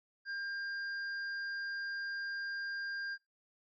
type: tone with hard clipping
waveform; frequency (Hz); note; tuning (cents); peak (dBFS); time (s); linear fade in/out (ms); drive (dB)
sine; 1600; G6; +35; -39; 0.25-3.18; 50; 10
effects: noise-tail reverb RT60 0.2 s tail -21 dB re dry + resampled to 16000 Hz